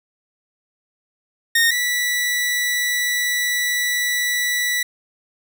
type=tone pair in turn; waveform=sawtooth; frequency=1846 / 1959.3 Hz; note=A#6 / B6; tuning=-17 / -14 cents; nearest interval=minor second; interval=103 cents; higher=second; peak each=-10 / -15 dBFS; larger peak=first; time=1.55-1.71 / 1.71-4.83 s; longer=second; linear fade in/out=5 ms; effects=none